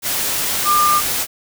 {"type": "tone in noise", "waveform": "sine", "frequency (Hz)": 1199, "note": "D6", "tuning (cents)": 36, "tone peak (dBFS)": -12, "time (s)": [0.64, 1.02], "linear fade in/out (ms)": 50, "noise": "white", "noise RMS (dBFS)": -20, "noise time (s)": [0.02, 1.27], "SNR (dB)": 5, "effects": []}